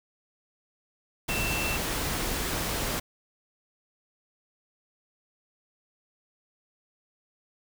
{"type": "tone in noise", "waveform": "sine", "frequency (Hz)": 2684, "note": "E7", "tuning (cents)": 31, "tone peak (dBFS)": -31, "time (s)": [1.29, 1.77], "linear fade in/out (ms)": 10, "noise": "pink", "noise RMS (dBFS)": -30, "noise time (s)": [1.28, 3], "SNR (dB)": -4, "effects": []}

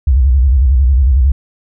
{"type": "tone with vibrato", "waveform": "sine", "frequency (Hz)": 65.41, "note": "C2", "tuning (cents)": 0, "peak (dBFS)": -6, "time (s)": [0.07, 1.32], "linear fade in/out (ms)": 5, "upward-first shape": "square", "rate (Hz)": 11, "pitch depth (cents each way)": 140, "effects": []}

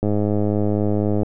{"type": "click train", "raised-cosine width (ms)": 2, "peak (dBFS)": -8, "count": 126, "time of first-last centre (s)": [0.03, 1.232], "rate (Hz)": 104, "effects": []}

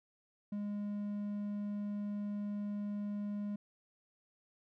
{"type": "tone", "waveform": "triangle", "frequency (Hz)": 205.6, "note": "G#3", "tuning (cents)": -17, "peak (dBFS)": -34, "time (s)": [0.52, 3.56], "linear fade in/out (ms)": 5, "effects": []}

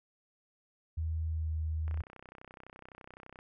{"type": "tone with pitch glide", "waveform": "sine", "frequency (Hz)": [80.2, 78.96], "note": ["E2", "D#2"], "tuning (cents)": [-47, 26], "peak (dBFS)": -31, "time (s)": [0.97, 2.02], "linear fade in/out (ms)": 10, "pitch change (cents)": -27, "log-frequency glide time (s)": [1.28, 1.5]}
{"type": "click train", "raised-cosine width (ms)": 0.5, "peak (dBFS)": -34, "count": 49, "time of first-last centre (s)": [1.88, 3.389], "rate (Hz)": 31.8}
{"effects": []}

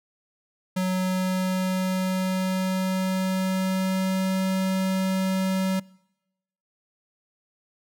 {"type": "tone with pitch glide", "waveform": "square", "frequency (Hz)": [185.3, 189.3], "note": ["F#3", "F#3"], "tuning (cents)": [3, 40], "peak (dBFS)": -23, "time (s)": [0.76, 5.8], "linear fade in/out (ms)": 10, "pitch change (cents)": 37, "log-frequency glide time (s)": [0.91, 4.4], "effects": ["noise-tail reverb RT60 0.9 s tail -24 dB re dry"]}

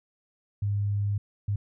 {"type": "tone bursts at uneven times", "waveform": "sine", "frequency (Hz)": 101.8, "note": "G#2", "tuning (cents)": -34, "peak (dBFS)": -24, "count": 2, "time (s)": [[0.62, 1.18], [1.48, 1.56]], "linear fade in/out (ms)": 5, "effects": []}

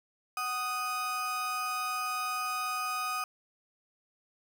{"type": "tone pair together", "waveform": "35% pulse", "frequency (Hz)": [746.2, 1244.5], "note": ["F#5", "D#6"], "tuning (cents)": [14, 0], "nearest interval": "major sixth", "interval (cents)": 886, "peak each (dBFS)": [-38, -30], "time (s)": [0.37, 3.24], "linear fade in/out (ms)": 2, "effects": ["10-bit"]}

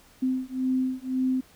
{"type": "beating tone pair", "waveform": "sine", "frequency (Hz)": [257.7, 259.6], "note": ["C4", "C4"], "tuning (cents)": [-26, -13], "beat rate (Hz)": 1.9, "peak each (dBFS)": -27, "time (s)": [0.22, 1.41], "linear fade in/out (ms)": 10, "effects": ["pink hiss -56 dBFS RMS until 1.55 s"]}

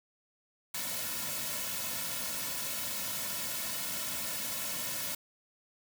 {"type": "noise with comb filter", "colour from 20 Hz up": "white", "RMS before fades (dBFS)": -36, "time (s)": [0.74, 5.15], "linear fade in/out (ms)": 5, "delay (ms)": 2.5, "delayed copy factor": -0.8, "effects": []}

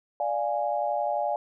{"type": "chord", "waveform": "sine", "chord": "D diminished", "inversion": "none", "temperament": "equal", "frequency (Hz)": [587.3, 698.5, 830.6], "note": ["D5", "F5", "Ab5"], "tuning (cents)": [0, 0, 0], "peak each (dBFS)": -29, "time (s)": [0.2, 1.36], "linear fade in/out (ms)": 2, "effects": []}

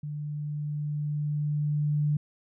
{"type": "tone with level ramp", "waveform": "sine", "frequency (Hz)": 148.4, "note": "D3", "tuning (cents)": 18, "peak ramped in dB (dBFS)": [-32, -22], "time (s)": [0.03, 2.17], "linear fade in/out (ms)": 5, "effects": []}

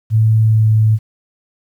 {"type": "tone with pitch glide", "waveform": "sine", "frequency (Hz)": [110.3, 109.22], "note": ["A2", "A2"], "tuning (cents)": [5, -12], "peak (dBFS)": -8, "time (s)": [0.1, 0.99], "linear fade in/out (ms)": 50, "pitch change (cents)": -17, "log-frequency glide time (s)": [0.44, 0.68], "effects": ["8-bit"]}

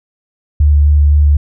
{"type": "tone with vibrato", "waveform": "sine", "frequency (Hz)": 73.42, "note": "D2", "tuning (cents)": 0, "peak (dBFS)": -5, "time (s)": [0.6, 1.37], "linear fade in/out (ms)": 5, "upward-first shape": "square", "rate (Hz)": 3.9, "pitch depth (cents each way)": 11, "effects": []}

